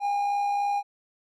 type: tone with amplitude modulation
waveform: triangle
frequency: 811 Hz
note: G#5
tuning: 41 cents flat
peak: -20 dBFS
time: 0-0.83 s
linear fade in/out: 50 ms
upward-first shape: sine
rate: 63.4 Hz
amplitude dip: 30%
effects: none